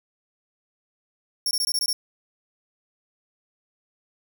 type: tone bursts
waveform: sawtooth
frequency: 5490 Hz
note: F8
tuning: 31 cents flat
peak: -19 dBFS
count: 7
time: 1.46-1.93 s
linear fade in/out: 2 ms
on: 50 ms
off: 20 ms
effects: 8-bit